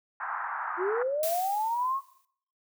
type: band-pass noise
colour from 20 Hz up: white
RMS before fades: -34 dBFS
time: 0.2-1.03 s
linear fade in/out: 5 ms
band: 790 to 1600 Hz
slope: 48 dB/octave
type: linear sweep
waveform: sine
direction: up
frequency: 340.5 to 1108.7 Hz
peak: -26 dBFS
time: 0.77-2.01 s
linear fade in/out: 50 ms
type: noise with exponential decay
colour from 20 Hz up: blue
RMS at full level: -32 dBFS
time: 1.23-2.25 s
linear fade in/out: 1 ms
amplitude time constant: 220 ms
effects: noise-tail reverb RT60 0.6 s tail -18 dB re dry